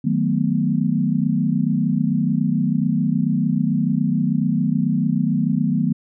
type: chord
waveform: sine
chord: B dominant seventh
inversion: first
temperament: equal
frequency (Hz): 155.56 / 185 / 220 / 246.9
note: D#3 / F#3 / A3 / B3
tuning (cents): 0 / 0 / 0 / 0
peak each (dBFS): -22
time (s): 0.04-5.93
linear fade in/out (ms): 10
effects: none